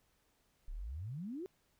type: exponential sweep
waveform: sine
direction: up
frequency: 30.67 to 392.1 Hz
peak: -40 dBFS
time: 0.68-1.46 s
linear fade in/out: 0 ms
effects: pink hiss -75 dBFS RMS until 1.79 s